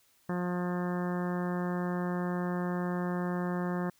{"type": "harmonic tone", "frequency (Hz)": 178, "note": "F3", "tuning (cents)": 33, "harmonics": [1, 2, 3, 4, 5, 6, 7, 8, 9, 10], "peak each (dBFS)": [-31, -37, -41, -43, -45, -44, -46, -51, -47, -48], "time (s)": [0.29, 3.9], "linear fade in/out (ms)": 5, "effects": ["white hiss -67 dBFS RMS until 3.99 s"]}